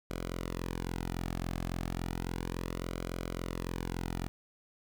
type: tone with flanger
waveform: sawtooth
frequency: 43.58 Hz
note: F1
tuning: 3 cents flat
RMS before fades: -37 dBFS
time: 0.1-4.28 s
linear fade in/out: 0 ms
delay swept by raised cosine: 1.1 to 2.1 ms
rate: 0.33 Hz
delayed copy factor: -0.65
effects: 10-bit